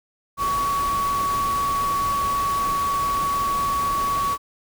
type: tone in noise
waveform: sine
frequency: 1126 Hz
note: C#6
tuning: 27 cents sharp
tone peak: -20 dBFS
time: 0.37-4.38 s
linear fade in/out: 50 ms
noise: pink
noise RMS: -32 dBFS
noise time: 0.37-4.38 s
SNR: +9 dB
effects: none